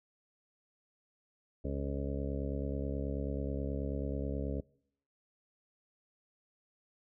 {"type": "harmonic tone", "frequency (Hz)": 69.3, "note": "C#2", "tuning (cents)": 0, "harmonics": [1, 2, 3, 4, 6, 7, 8, 9], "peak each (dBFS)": [-37, -41, -43, -41, -44, -45, -45, -49], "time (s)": [1.64, 4.61], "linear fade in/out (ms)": 10, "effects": ["noise-tail reverb RT60 0.7 s tail -24 dB re dry"]}